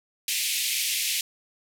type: band-pass noise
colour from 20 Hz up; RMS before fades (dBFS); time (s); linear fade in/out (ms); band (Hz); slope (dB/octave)
pink; -27; 0.28-1.21; 2; 2200 to 15000; 48
effects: none